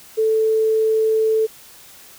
sine tone, 440 Hz, A4, in tune, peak -14 dBFS, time 0.17-1.47 s, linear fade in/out 20 ms, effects white hiss -44 dBFS RMS until 2.18 s

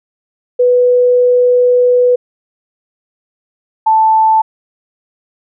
sine tone pair in turn, 493.9 / 880 Hz, B4 / A5, 0 / 0 cents, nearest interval minor seventh, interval 1000 cents, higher second, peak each -6 dBFS, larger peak neither, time 0.59-2.16 / 3.86-4.42 s, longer first, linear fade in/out 10 ms, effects none

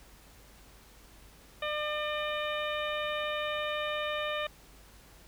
harmonic tone with a mistuned harmonic, 601 Hz, D5, 40 cents sharp, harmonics 1 / 2 / 3 / 4 / 5 / 6, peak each -34 / -37 / -39 / -40 / -41 / -42 dBFS, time 1.62-4.47 s, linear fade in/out 5 ms, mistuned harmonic 6, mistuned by +32 cents, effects added 50 Hz sine -57 dBFS peak until 5.27 s + pink hiss -57 dBFS RMS until 5.27 s

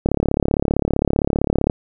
click train, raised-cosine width 2 ms, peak -3 dBFS, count 59, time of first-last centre 0.06-1.698 s, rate 35.4 Hz, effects none

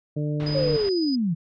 harmonic tone, 149 Hz, D3, 25 cents sharp, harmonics 1 / 2 / 3 / 4, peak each -24 / -30 / -34 / -36 dBFS, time 0.16-0.77 s, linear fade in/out 10 ms
pink low-pass noise, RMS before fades -37 dBFS, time 0.4-0.89 s, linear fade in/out 0 ms, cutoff 3900 Hz, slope 24 dB/octave
sine tone with tremolo, 4976 Hz, D#8, 1 cent flat, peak -28 dBFS, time 0.46-1.16 s, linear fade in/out 10 ms, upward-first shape sine, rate 18 Hz, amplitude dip 40%
sine linear sweep, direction down, 561 to 153 Hz, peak -20 dBFS, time 0.54-1.35 s, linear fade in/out 20 ms
effects MP3 48 kbps

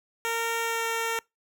10% pulse tone with pitch glide, 460 to 456.6 Hz, A#4 to A#4, -23 to -36 cents, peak -18 dBFS, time 0.25-1.19 s, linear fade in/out 0 ms, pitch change -13 cents, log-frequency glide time 0.62-0.86 s, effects noise-tail reverb RT60 0.2 s tail -25 dB re dry

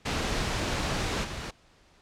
pink noise with level steps, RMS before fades -29 / -36 dBFS, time 0.05-1.51 s, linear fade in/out 10 ms, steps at 1.23 s, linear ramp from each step 20 ms, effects pink hiss -60 dBFS RMS until 2.01 s + low-pass 6000 Hz 12 dB/octave

